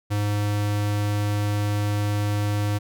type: tone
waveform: square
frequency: 103.5 Hz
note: G#2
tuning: 5 cents flat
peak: -22 dBFS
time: 0.1-2.79 s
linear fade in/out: 20 ms
effects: none